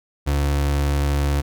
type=tone; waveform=35% pulse; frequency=71.2 Hz; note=C#2; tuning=47 cents sharp; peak=-16 dBFS; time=0.26-1.42 s; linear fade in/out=20 ms; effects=none